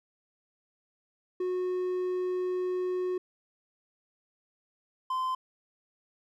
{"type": "tone pair in turn", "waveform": "triangle", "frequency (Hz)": [365.2, 1032.9], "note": ["F#4", "C6"], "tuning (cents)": [-23, -23], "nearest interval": "octave + tritone", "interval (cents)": 1800, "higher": "second", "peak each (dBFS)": -26, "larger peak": "neither", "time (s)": [[1.4, 3.18], [5.1, 5.35]], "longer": "first", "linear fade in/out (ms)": 5, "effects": []}